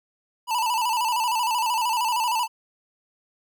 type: tone with vibrato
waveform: square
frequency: 932.3 Hz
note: A#5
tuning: in tune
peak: -22 dBFS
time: 0.47-2.48 s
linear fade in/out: 50 ms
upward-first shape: square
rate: 13 Hz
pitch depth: 84 cents each way
effects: none

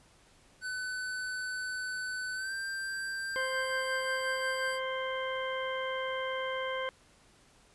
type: tone with pitch glide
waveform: square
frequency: 1507 to 1574.6 Hz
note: F#6 to G6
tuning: +31 to +7 cents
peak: -35 dBFS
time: 0.61-4.8 s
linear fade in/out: 50 ms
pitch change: +76 cents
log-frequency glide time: 2.34-2.53 s
type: harmonic tone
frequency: 523 Hz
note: C5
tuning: 1 cent flat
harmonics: 1 / 2 / 3 / 4 / 6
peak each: -35 / -38 / -40 / -41 / -43 dBFS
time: 3.36-6.89 s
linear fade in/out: 0 ms
effects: pink hiss -62 dBFS RMS until 7.74 s + resampled to 24000 Hz

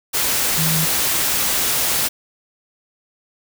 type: tone in noise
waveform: sine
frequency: 160 Hz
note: D#3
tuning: 49 cents sharp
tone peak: -20 dBFS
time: 0.57-0.86 s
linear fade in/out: 20 ms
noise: white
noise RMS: -19 dBFS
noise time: 0.13-2.09 s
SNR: -4 dB
effects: none

